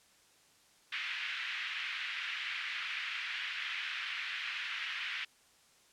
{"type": "band-pass noise", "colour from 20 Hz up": "white", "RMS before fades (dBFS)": -39, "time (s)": [0.92, 5.25], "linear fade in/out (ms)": 5, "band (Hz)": [1600, 2900], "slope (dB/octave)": 24, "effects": ["white hiss -65 dBFS RMS until 5.92 s", "low-pass 9000 Hz 12 dB/octave"]}